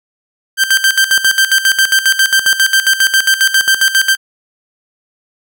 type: tone with tremolo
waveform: sawtooth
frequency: 1568 Hz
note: G6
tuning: in tune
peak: -3 dBFS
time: 0.57-4.17 s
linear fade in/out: 50 ms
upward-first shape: square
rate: 7.4 Hz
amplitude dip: 75%
effects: none